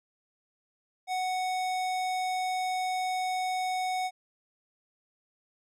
sine tone with hard clipping, 741 Hz, F#5, 2 cents sharp, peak -30 dBFS, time 1.07-4.11 s, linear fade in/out 50 ms, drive 18 dB, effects none

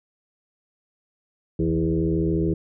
sine tone with frequency modulation, 246.9 Hz, B3, in tune, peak -19 dBFS, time 1.59-2.54 s, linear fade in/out 5 ms, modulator 80 Hz, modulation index 2.2, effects none

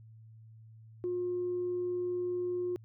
sine tone, 357.5 Hz, F4, 41 cents sharp, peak -30 dBFS, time 1.04-2.76 s, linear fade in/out 0 ms, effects tanh soft clip ceiling -26 dBFS + added 111 Hz sine -51 dBFS peak until 2.84 s

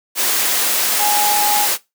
sine tone in noise, 830.6 Hz, G#5, in tune, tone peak -16 dBFS, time 0.98-1.68 s, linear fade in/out 50 ms, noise white, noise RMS -17 dBFS, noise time 0.15-1.78 s, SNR -2 dB, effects noise-tail reverb RT60 0.2 s tail -19 dB re dry + high-pass 300 Hz 12 dB/octave

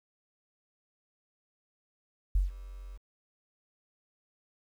sine tone with ADSR envelope, 46.25 Hz, F#1, in tune, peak -20 dBFS, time 2.35-2.98 s, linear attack 5 ms, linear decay 150 ms, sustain -21 dB, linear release 17 ms, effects tanh soft clip ceiling -17 dBFS + 10-bit

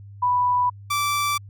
sine / sawtooth tone pair in turn, 987.8 / 1165.1 Hz, B5 / D6, 0 / -14 cents, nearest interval minor third, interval 286 cents, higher second, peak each -17 / -17 dBFS, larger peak neither, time 0.22-0.7 / 0.9-1.38 s, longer neither, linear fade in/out 10 ms, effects added 100 Hz sine -39 dBFS peak until 1.49 s

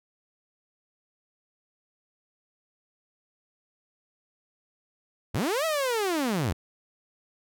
sawtooth linear two-way sweep, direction up then down, 70.3 to 659.3 to 70.3 Hz, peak -21 dBFS, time 5.34-6.53 s, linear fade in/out 10 ms, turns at 5.65 s, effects none

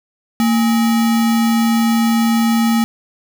sine tone with sample-and-hold, 228.3 Hz, A#3, 36 cents flat, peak -11 dBFS, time 0.4-2.84 s, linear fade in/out 0 ms, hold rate 1050 Hz, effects none

